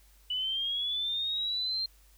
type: linear sweep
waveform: sine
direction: up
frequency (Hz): 2960 to 4191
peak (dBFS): -29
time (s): 0.3-1.86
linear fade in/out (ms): 5
effects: added 50 Hz sine -58 dBFS peak until 2.17 s + white hiss -64 dBFS RMS until 2.17 s